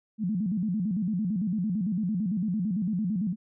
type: tone with vibrato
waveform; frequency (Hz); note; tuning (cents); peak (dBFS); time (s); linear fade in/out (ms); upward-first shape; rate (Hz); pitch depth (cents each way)
sine; 196; G3; 0; -25; 0.18-3.36; 50; square; 8.9; 180
effects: none